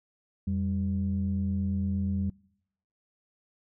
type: tone pair together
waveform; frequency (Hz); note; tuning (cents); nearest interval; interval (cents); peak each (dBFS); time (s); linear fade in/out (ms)
sine; 87.31 / 196; F2 / G3; 0 / 0; octave + major second; 1400; -28; 0.47-2.3; 5
effects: noise-tail reverb RT60 0.8 s tail -26 dB re dry + tanh soft clip ceiling -20 dBFS